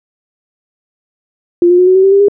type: tone with pitch steps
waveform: sine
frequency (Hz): 348 / 355.7 / 363.6 / 371.7 / 379.9 / 388.4 / 397 / 405.8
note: F4 / F4 / F#4 / F#4 / F#4 / G4 / G4 / G#4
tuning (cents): -6 / +32 / -30 / +8 / +46 / -16 / +22 / -40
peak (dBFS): -4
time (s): 1.62-2.284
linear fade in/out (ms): 2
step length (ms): 83
effects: none